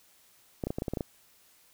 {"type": "clicks", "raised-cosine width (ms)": 2, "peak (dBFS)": -18, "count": 9, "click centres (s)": [0.638, 0.67, 0.705, 0.785, 0.821, 0.882, 0.936, 0.972, 1.008], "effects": ["white hiss -62 dBFS RMS until 1.73 s"]}